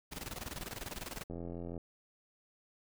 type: noise with tremolo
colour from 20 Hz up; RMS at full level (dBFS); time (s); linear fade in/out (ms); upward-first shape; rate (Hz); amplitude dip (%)
pink; -41; 0.11-1.24; 20; square; 20; 75
type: click train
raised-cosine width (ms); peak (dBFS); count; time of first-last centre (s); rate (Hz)
2; -30; 42; 1.3-1.778; 85.8
effects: none

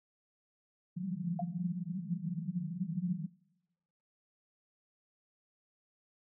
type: band-pass noise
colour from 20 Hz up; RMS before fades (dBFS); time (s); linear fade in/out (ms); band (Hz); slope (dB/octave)
white; -37; 0.96-3.27; 10; 160 to 190; 96
type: tone with exponential decay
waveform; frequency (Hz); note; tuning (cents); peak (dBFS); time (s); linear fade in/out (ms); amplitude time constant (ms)
sine; 700; F5; +4; -31; 1.39-1.46; 5; 15
effects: noise-tail reverb RT60 1.0 s tail -23 dB re dry

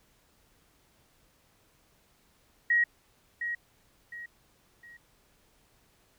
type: tone with echo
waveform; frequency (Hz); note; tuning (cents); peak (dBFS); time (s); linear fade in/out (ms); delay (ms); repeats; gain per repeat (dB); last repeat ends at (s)
sine; 1896; A#6; +29; -21; 2.7-2.84; 5; 710; 3; -9; 4.97
effects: pink hiss -66 dBFS RMS until 6.18 s

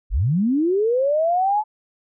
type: linear sweep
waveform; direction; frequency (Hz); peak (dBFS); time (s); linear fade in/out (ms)
sine; up; 32.99 to 870; -16; 0.1-1.64; 50
effects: none

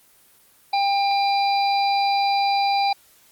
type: harmonic tone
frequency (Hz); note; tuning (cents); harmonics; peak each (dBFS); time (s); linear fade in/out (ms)
798; G5; +31; 1 / 3 / 5 / 6; -18 / -29 / -30 / -30; 0.73-2.93; 5
effects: white hiss -55 dBFS RMS until 3.31 s + Opus 24 kbps

